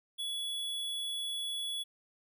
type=tone; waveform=square; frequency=3391 Hz; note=G#7; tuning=35 cents sharp; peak=-35 dBFS; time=0.18-1.84 s; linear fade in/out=20 ms; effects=none